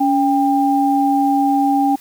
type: tone pair together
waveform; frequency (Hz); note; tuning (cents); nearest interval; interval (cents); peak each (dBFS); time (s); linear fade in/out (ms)
sine; 281.2 / 795.4; C#4 / G5; +25 / +25; octave + tritone; 1800; -15 / -15; 0-1.96; 10
effects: white hiss -44 dBFS RMS until 2 s